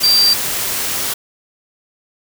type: tone in noise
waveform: sine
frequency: 4699 Hz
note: D8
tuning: in tune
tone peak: -9 dBFS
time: 0.03-0.34 s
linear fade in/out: 10 ms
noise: white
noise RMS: -20 dBFS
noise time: 0-1.14 s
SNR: +8 dB
effects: none

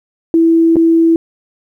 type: tone with dropouts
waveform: sine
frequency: 329.6 Hz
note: E4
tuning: in tune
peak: -6 dBFS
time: 0.34-1.16 s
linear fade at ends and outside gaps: 1 ms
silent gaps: 0.758-0.766 s
effects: 8-bit

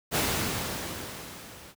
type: noise with level ramp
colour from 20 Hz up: pink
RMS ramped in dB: -24 to -48 dBFS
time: 0.11-1.75 s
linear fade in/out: 50 ms
effects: high-pass 80 Hz 12 dB/octave

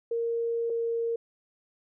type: tone pair in turn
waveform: sine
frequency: 464.4 / 462.7 Hz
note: A#4 / A#4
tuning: -7 / -13 cents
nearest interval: unison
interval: 6 cents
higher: first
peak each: -26 dBFS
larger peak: neither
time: 0.11-0.7 / 0.7-1.16 s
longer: first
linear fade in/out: 5 ms
effects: none

